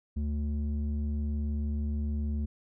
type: tone with low-pass filter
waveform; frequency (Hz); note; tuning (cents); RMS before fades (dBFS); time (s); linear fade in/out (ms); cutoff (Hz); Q
square; 73.42; D2; 0; -31; 0.16-2.46; 10; 190; 2
effects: none